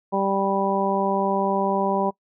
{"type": "harmonic tone", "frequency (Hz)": 196, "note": "G3", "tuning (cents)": 0, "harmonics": [1, 2, 3, 4, 5], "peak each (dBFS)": [-26, -26, -26, -26, -26], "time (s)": [0.12, 2.11], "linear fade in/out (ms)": 20, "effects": ["noise-tail reverb RT60 0.1 s tail -23 dB re dry"]}